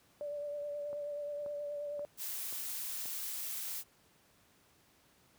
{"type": "tone with vibrato", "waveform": "sine", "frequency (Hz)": 583, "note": "D5", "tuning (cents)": -13, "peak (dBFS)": -37, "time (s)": [0.21, 2.05], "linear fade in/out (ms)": 0, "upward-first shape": "triangle", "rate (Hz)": 9.4, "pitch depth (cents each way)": 27}
{"type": "click train", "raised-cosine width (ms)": 1, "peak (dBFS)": -37, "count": 5, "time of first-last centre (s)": [0.93, 3.058], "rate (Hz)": 1.88}
{"type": "noise", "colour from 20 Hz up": "blue", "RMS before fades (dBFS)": -40, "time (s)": [2.17, 3.84], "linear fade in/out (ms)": 50}
{"effects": ["pink hiss -67 dBFS RMS until 5.38 s", "high-pass 80 Hz 12 dB/octave"]}